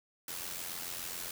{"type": "noise with amplitude modulation", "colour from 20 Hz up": "white", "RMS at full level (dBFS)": -38, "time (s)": [0.28, 1.31], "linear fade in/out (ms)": 2, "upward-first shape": "sine", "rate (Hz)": 87.1, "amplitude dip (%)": 60, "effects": []}